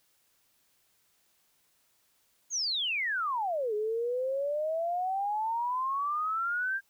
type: exponential two-way sweep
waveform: sine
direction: down then up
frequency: 6750 to 415.3 to 1610 Hz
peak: -28 dBFS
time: 2.5-6.81 s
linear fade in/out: 50 ms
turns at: 3.74 s
effects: white hiss -70 dBFS RMS until 6.89 s